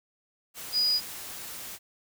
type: tone in noise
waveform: sine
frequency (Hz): 4923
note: D#8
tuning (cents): -19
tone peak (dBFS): -22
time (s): 0.72-1.01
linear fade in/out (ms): 50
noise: white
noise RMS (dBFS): -40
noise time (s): 0.54-1.79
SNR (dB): +15
effects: none